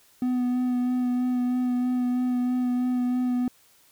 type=tone with vibrato; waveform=triangle; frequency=249 Hz; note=B3; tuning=14 cents sharp; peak=-20 dBFS; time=0.22-3.48 s; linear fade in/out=2 ms; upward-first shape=sine; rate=3.1 Hz; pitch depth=16 cents each way; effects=white hiss -59 dBFS RMS until 3.91 s